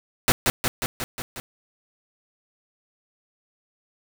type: noise with echo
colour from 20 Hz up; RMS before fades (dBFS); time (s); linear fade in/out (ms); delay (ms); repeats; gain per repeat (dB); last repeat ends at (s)
pink; -17; 0.28-0.32; 0; 180; 6; -3; 1.4
effects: none